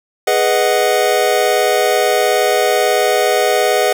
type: chord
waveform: square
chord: G# minor seventh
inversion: none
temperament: equal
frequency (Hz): 415.3 / 493.9 / 622.3 / 740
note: G#4 / B4 / D#5 / F#5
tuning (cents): 0 / 0 / 0 / 0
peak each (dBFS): -18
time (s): 0.27-3.93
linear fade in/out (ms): 5
effects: none